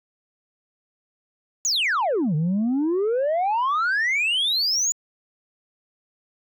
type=exponential two-way sweep; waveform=sine; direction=down then up; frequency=7040 to 146.83 to 7040 Hz; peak=-17 dBFS; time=1.65-4.92 s; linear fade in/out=0 ms; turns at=2.35 s; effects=tanh soft clip ceiling -18 dBFS